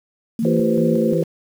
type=tone with vibrato; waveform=sine; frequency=227.3 Hz; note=A#3; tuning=43 cents flat; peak=-18 dBFS; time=0.39-1.13 s; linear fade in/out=2 ms; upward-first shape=triangle; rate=2.7 Hz; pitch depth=27 cents each way
type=tone with tremolo; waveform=sine; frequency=164.81 Hz; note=E3; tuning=in tune; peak=-20 dBFS; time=0.42-1.24 s; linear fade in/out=10 ms; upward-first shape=square; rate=2.8 Hz; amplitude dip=50%
type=chord; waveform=sine; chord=C major seventh; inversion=first; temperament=equal with one note detuned; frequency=337.9 / 392 / 493.9 / 523.3 Hz; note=E4 / G4 / B4 / C5; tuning=+43 / 0 / 0 / 0 cents; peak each=-23 dBFS; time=0.45-1.23 s; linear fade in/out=2 ms
effects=7-bit